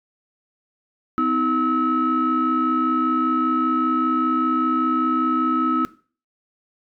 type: tone cluster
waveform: sine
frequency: 253.4 / 318.5 / 1293 Hz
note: B3 / D#4 / E6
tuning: +45 / +41 / -34 cents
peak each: -22 / -22 / -19 dBFS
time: 1.18-5.85 s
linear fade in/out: 0 ms
effects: noise-tail reverb RT60 0.4 s tail -18 dB re dry + tanh soft clip ceiling -11 dBFS